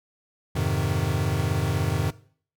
square chord, F minor seventh, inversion none, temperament equal, 87.31 / 103.83 / 130.81 / 155.56 Hz, F2 / Ab2 / C3 / Eb3, 0 / 0 / 0 / 0 cents, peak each -29 dBFS, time 0.55-2.11 s, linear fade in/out 10 ms, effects noise-tail reverb RT60 0.5 s tail -19 dB re dry

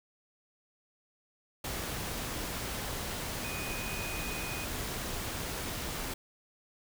sine tone in noise, 2489 Hz, D#7, in tune, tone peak -41 dBFS, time 3.44-4.65 s, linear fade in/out 5 ms, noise pink, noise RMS -37 dBFS, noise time 1.64-6.14 s, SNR -7 dB, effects none

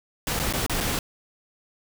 pink noise with dropouts, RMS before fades -26 dBFS, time 0.27-0.99 s, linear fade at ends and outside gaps 1 ms, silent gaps 0.392-0.398 / 0.527-0.536 / 0.664-0.696 / 0.804-0.808 s, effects none

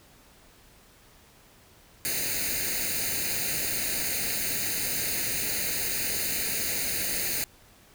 white noise with comb filter, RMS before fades -29 dBFS, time 2.05-7.44 s, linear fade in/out 0 ms, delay 0.45 ms, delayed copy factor +0.8, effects pink hiss -56 dBFS RMS until 7.94 s

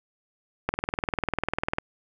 click train, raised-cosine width 0.5 ms, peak -9 dBFS, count 23, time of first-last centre 0.69-1.785 s, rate 20.1 Hz, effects none

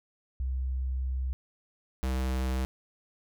sine / square tone pair in turn, 64.7 / 64.7 Hz, C2 / C2, -19 / -19 cents, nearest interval unison, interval 0 cents, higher neither, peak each -28 dBFS, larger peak neither, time 0.4-1.33 / 2.03-2.65 s, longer first, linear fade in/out 0 ms, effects none

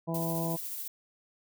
harmonic tone, 165.4 Hz, E3, 6 cents sharp, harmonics 1 / 2 / 3 / 4 / 5 / 6, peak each -32 / -37 / -40 / -37 / -44 / -42 dBFS, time 0.07-0.57 s, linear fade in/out 20 ms
violet noise with tremolo, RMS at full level -37 dBFS, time 0.14-0.88 s, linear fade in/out 5 ms, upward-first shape sine, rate 14 Hz, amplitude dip 30%
effects none

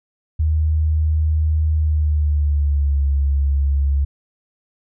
sine tone with pitch glide, 77.78 to 69.7 Hz, D#2 to C#2, 0 to +10 cents, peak -14 dBFS, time 0.39-4.05 s, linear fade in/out 10 ms, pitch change -190 cents, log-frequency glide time 1.75-3.05 s, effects none

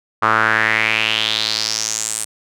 sawtooth tone with band-pass filter sweep, 110 Hz, A2, in tune, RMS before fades -18 dBFS, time 0.22-2.25 s, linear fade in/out 10 ms, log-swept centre 1200 to 9000 Hz, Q 4.4, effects none

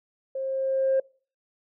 sine tone with level ramp, 533 Hz, C5, 32 cents sharp, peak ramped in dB -28 to -17 dBFS, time 0.35-1 s, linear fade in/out 5 ms, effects noise-tail reverb RT60 0.4 s tail -25 dB re dry + tanh soft clip ceiling -16 dBFS

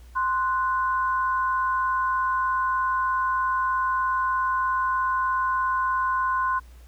sine tone pair together, 1043.2 / 1480 Hz, C6 / F#6, -5 / 0 cents, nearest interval tritone, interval 605 cents, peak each -22 / -28 dBFS, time 0.15-6.6 s, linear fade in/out 20 ms, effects added 60 Hz sine -44 dBFS peak until 6.87 s + pink hiss -58 dBFS RMS until 6.87 s

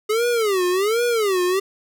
square tone with vibrato, 415.3 Hz, G#4, in tune, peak -18 dBFS, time 0.09-1.6 s, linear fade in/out 10 ms, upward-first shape sine, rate 1.3 Hz, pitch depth 260 cents each way, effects none

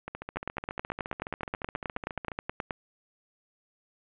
two click trains, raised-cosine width 0.5 ms, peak -21 / -16 dBFS, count 33 / 23, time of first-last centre 0.08-2.318 / 0.37-2.708 s, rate 14.3 / 9.41 Hz, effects resampled to 8000 Hz + 9-bit

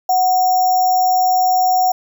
sine tone with sample-and-hold, 740 Hz, F#5, in tune, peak -11 dBFS, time 0.09-1.92 s, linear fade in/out 5 ms, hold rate 6300 Hz, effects none

